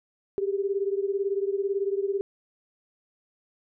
sine beating tone pair, 391 / 409 Hz, G4 / G#4, -4 / -26 cents, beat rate 18 Hz, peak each -26 / -29 dBFS, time 0.38-2.21 s, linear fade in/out 0 ms, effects none

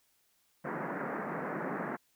pink band-pass noise, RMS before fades -37 dBFS, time 0.64-1.97 s, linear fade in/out 20 ms, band 160 to 1900 Hz, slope 48 dB/octave, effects white hiss -72 dBFS RMS until 2.15 s

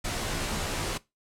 pink noise with comb filter, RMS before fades -31 dBFS, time 0.04-0.98 s, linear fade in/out 10 ms, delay 16 ms, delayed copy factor -0.85, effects noise-tail reverb RT60 0.2 s tail -19 dB re dry + low-pass 10000 Hz 12 dB/octave

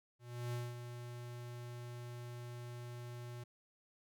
square tone with ADSR envelope, 120.9 Hz, B2, 36 cents flat, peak -38 dBFS, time 0.19-3.44 s, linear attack 340 ms, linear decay 210 ms, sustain -8 dB, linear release 9 ms, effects none

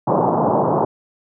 white band-pass noise, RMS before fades -17 dBFS, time 0.07-0.85 s, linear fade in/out 5 ms, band 110 to 1000 Hz, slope 48 dB/octave, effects none

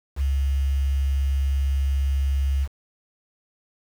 sine tone with quantisation, 68.7 Hz, C#2, 15 cents flat, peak -19 dBFS, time 0.16-2.68 s, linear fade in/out 50 ms, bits 7, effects none

